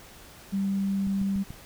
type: tone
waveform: sine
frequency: 196 Hz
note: G3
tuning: in tune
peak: -24 dBFS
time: 0.52-1.44 s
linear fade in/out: 20 ms
type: click train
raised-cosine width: 5 ms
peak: -26 dBFS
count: 4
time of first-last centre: 1.07-1.505 s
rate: 6.89 Hz
effects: pink hiss -49 dBFS RMS until 1.65 s